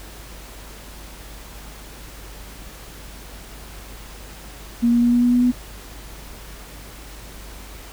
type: tone with pitch steps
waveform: sine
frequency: 236.3 / 238.1 / 239.9 / 241.7 / 243.5 / 245.3 / 247.2 Hz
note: A#3 / A#3 / A#3 / B3 / B3 / B3 / B3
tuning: +24 / +37 / +50 / -37 / -24 / -12 / +2 cents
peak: -13 dBFS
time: 4.82-5.52 s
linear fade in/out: 20 ms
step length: 100 ms
effects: added 50 Hz sine -39 dBFS peak until 7.92 s + pink hiss -41 dBFS RMS until 7.92 s